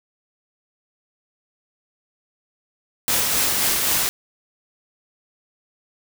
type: noise with tremolo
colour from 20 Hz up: white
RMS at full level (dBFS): -19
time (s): 3.08-4.09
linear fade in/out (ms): 0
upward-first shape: triangle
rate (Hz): 3.8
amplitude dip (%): 30
effects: none